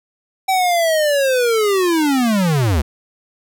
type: linear sweep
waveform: square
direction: down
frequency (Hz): 772 to 65.41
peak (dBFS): -14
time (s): 0.48-2.82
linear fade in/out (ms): 10
effects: none